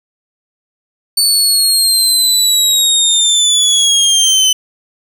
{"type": "linear sweep", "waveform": "25% pulse", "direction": "down", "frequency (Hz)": [4505, 3023], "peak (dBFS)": -4, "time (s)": [1.17, 4.53], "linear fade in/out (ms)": 5, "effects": ["7-bit"]}